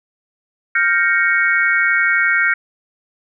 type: chord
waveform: sine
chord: G half-diminished seventh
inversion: third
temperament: equal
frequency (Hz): 1396.9 / 1568 / 1864.7 / 2217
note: F6 / G6 / Bb6 / Db7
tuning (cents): 0 / 0 / 0 / 0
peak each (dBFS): -18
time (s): 0.75-2.54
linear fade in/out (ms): 5
effects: none